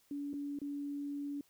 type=tone with dropouts; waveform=sine; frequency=285.8 Hz; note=D4; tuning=47 cents flat; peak=-37 dBFS; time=0.11-1.41 s; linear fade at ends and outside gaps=2 ms; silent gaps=0.332-0.338 / 0.589-0.616 s; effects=white hiss -70 dBFS RMS until 1.49 s